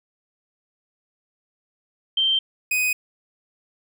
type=tone pair in turn; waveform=sine / 45% pulse; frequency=3136 / 2500 Hz; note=G7 / D#7; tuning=0 / +8 cents; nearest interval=major third; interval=392 cents; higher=first; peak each=-17 / -19 dBFS; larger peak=first; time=2.17-2.39 / 2.71-2.93 s; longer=neither; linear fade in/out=5 ms; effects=none

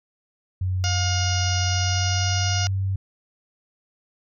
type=tone with pitch glide; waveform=sine; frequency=92.5 to 96.37 Hz; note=F#2 to G2; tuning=0 to -29 cents; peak=-21 dBFS; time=0.61-2.96 s; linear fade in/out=5 ms; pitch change=+71 cents; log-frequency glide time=1.61-2.6 s
type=harmonic tone; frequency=713 Hz; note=F5; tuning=36 cents sharp; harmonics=1 / 2 / 3 / 4 / 5 / 6 / 7 / 8 / 9; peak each=-32 / -32 / -36 / -31 / -38 / -37 / -31 / -30 / -36 dBFS; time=0.84-2.67 s; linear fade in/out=0 ms
effects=none

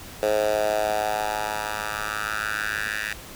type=tone with high-pass filter sweep; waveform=10% pulse; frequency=106.4 Hz; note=G#2; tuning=42 cents sharp; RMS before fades=-26 dBFS; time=0.23-3.13 s; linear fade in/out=0 ms; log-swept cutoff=510 to 1900 Hz; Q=4; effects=pink hiss -41 dBFS RMS until 3.35 s

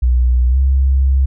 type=tone with pitch glide; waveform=sine; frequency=61.6 to 66.79 Hz; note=B1 to C2; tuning=-4 to +36 cents; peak=-9 dBFS; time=0.02-1.26 s; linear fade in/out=10 ms; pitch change=+140 cents; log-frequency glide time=0.49-0.58 s; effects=none

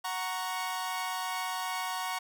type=chord; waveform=sawtooth; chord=F# major; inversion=none; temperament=equal; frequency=740 / 932.3 / 1108.7 Hz; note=F#5 / A#5 / C#6; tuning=0 / 0 / 0 cents; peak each=-33 dBFS; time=0.04-2.19 s; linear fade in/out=10 ms; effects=none

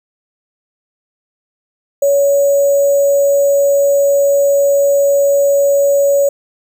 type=tone with sample-and-hold; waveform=sine; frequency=562 Hz; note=C#5; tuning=24 cents sharp; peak=-8 dBFS; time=2.02-6.29 s; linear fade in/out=5 ms; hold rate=7350 Hz; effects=none

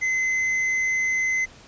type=tone with hard clipping; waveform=sine; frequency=2049 Hz; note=C7; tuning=37 cents flat; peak=-22 dBFS; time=0.01-1.46 s; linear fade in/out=20 ms; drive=5 dB; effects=pink hiss -48 dBFS RMS until 1.67 s + resampled to 16000 Hz

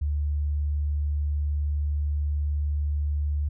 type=tone; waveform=sine; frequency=73.42 Hz; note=D2; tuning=in tune; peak=-23 dBFS; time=0.01-3.49 s; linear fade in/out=10 ms; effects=none

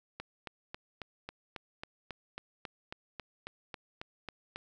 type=click train; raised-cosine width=0.3 ms; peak=-24 dBFS; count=17; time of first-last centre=0.2-4.56 s; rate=3.67 Hz; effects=none

